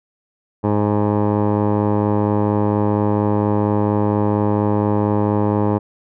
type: tone with low-pass filter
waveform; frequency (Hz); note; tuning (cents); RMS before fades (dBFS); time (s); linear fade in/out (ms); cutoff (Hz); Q
15% pulse; 104.3; G#2; +8; -17; 0.63-5.79; 20; 760; 3.5
effects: none